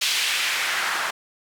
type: noise with band-pass filter sweep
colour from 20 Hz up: white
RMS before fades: -24 dBFS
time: 0.01-1.11 s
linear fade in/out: 10 ms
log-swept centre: 3400 to 1200 Hz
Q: 1.4
effects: none